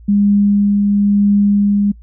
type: tone with tremolo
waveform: sine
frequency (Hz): 203.2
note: G#3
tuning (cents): -38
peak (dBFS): -8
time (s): 0.08-1.92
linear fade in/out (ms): 10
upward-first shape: triangle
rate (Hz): 1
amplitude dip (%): 25
effects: noise-tail reverb RT60 0.1 s tail -25 dB re dry + added 57 Hz sine -36 dBFS peak until 2.02 s